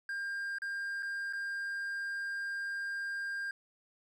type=tone with dropouts; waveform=triangle; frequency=1601 Hz; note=G6; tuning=36 cents sharp; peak=-33 dBFS; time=0.09-3.51 s; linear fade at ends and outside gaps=2 ms; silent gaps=0.585-0.619 / 1.025-1.029 / 1.327-1.333 s; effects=none